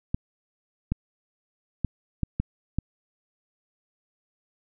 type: clicks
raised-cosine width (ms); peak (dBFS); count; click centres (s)
5; -12; 6; 0.145 / 0.92 / 1.847 / 2.233 / 2.4 / 2.786
effects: none